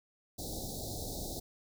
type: band-stop noise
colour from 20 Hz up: pink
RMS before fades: -40 dBFS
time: 0.38-1.4 s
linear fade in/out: 10 ms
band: 810 to 3700 Hz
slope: 96 dB/octave
effects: none